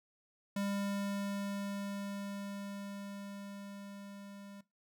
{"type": "tone with level ramp", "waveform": "square", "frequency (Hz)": 200, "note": "G3", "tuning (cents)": 35, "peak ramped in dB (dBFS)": [-34, -50], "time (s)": [0.56, 4.61], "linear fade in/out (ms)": 5, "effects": ["noise-tail reverb RT60 0.2 s tail -18 dB re dry"]}